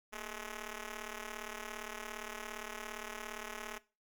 5% pulse ring-modulated tone, 213.7 Hz, G#3, 50 cents sharp, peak -28 dBFS, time 0.12-3.79 s, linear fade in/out 20 ms, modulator 195 Hz, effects noise-tail reverb RT60 0.3 s tail -19 dB re dry

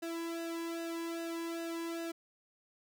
sawtooth tone with flanger, 333.5 Hz, E4, 20 cents sharp, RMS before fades -39 dBFS, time 0.02-2.12 s, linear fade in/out 10 ms, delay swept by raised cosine 0.9 to 1.4 ms, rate 2.5 Hz, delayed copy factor -0.95, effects none

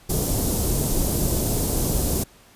pink band-stop noise, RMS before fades -22 dBFS, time 0.09-2.24 s, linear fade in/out 10 ms, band 480 to 7700 Hz, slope 12 dB/octave, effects pink hiss -52 dBFS RMS until 2.55 s + resampled to 32000 Hz

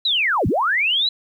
sine linear two-way sweep, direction down then up, 4050 to 66.2 to 4050 Hz, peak -16 dBFS, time 0.05-1.09 s, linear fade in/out 5 ms, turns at 0.47 s, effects 9-bit

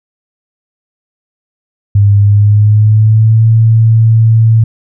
sine tone with pitch glide, 101.4 to 112.51 Hz, G#2 to A2, -41 to +39 cents, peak -3 dBFS, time 1.95-4.64 s, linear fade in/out 5 ms, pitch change +180 cents, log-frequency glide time 2.19-3.47 s, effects none

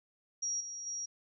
sine tone with level steps, 5680 Hz, F8, 28 cents sharp, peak -32 / -40 / -36 dBFS, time 0.42-1.06 s, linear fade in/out 10 ms, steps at 0.6 / 0.86 s, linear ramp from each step 10 ms, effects none

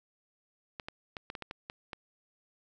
clicks, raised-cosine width 0.3 ms, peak -23 dBFS, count 9, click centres 0.798 / 0.885 / 1.168 / 1.301 / 1.352 / 1.423 / 1.511 / 1.699 / 1.932 s, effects none

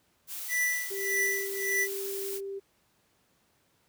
blue noise, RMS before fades -38 dBFS, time 0.27-2.41 s, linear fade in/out 50 ms
square tone with tremolo, 1975.5 Hz, B6, in tune, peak -25 dBFS, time 0.48-1.88 s, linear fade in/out 50 ms, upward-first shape triangle, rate 1.7 Hz, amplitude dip 100%
sine tone, 393.4 Hz, G4, 6 cents sharp, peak -34 dBFS, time 0.9-2.6 s, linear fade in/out 20 ms
effects pink hiss -69 dBFS RMS until 3.88 s + high-pass 80 Hz 12 dB/octave

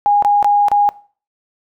sine tone with dropouts, 820 Hz, G#5, 22 cents flat, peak -9 dBFS, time 0.06-0.89 s, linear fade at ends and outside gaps 0 ms, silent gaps 0.224-0.248 / 0.427-0.445 / 0.684-0.716 s, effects noise-tail reverb RT60 0.4 s tail -20 dB re dry

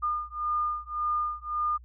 sine beating tone pair, 1212 / 1213.8 Hz, D#6 / D#6, -46 / -43 cents, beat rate 1.8 Hz, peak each -30 dBFS, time 0.02-1.78 s, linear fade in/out 20 ms, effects added 60 Hz sine -47 dBFS peak until 1.84 s

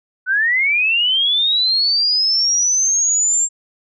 sine linear sweep, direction up, 1472 to 7459 Hz, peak -13 dBFS, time 0.26-3.49 s, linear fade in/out 50 ms, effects none

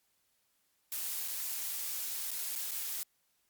blue noise with dropouts, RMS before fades -37 dBFS, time 0.92-3.03 s, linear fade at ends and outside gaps 0 ms, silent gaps 1.278-1.282 / 2.307-2.314 / 2.554-2.559 / 2.71-2.716 s, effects white hiss -75 dBFS RMS until 3.49 s + MP3 96 kbps

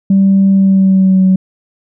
sine tone with pitch glide, 194.6 to 187.86 Hz, G3 to F#3, -12 to +27 cents, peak -4 dBFS, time 0.1-1.36 s, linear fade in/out 5 ms, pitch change -61 cents, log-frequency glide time 0.51-1.24 s, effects tanh soft clip ceiling -2 dBFS

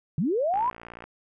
sine linear sweep, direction up, 130.81 to 1038 Hz, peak -22 dBFS, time 0.18-0.7 s, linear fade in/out 2 ms
click train, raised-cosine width 0.5 ms, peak -26 dBFS, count 30, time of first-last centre 0.54-1.04 s, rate 58 Hz
effects none

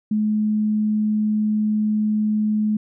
sine tone, 213.2 Hz, G#3, 46 cents sharp, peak -17 dBFS, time 0.11-2.77 s, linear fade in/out 5 ms, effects none

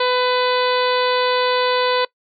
harmonic tone, 500 Hz, B4, 21 cents sharp, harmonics 1 / 2 / 3 / 4 / 5 / 6 / 7 / 8 / 9, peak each -18 / -21 / -26 / -29 / -30 / -32 / -28 / -28 / -32 dBFS, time 0-2.05 s, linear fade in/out 5 ms, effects noise-tail reverb RT60 0.1 s tail -22 dB re dry

